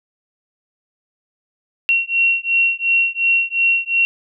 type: beating tone pair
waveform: sine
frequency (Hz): 2733 / 2735.8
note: F7 / F7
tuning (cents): -38 / -36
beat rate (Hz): 2.8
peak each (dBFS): -17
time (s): 1.89-4.05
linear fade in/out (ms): 0
effects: none